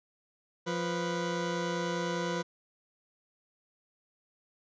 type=tone pair together; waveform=20% pulse; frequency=174.61 / 493.9 Hz; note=F3 / B4; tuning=0 / 0 cents; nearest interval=octave + tritone; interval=1800 cents; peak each=-28 / -29 dBFS; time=0.66-2.43 s; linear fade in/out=20 ms; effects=resampled to 16000 Hz